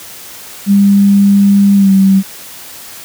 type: tone with pitch glide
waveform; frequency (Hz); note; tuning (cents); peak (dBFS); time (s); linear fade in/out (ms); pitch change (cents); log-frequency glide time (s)
sine; 200 to 193.19; G3 to G3; +35 to -25; -4; 0.66-2.23; 50; -60; 1.75-1.91
effects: white hiss -31 dBFS RMS until 3.04 s + high-pass 60 Hz 12 dB/octave